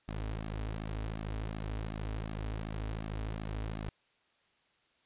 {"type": "tone with flanger", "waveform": "sawtooth", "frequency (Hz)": 53.5, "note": "A1", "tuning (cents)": -48, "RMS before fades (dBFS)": -38, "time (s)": [0.08, 3.89], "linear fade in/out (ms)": 0, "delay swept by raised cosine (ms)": [2, 5.8], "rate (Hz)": 2.7, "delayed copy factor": -0.75, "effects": ["white hiss -71 dBFS RMS until 5.05 s", "resampled to 8000 Hz"]}